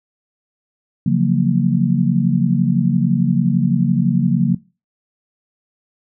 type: chord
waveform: sine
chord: Gb major seventh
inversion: second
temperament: just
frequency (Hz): 138.75 / 173.43 / 185 / 231.2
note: Db3 / F3 / Gb3 / Bb3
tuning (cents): +2 / -12 / 0 / -14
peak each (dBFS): -18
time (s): 1.06-4.55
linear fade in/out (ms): 5
effects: noise-tail reverb RT60 0.3 s tail -21 dB re dry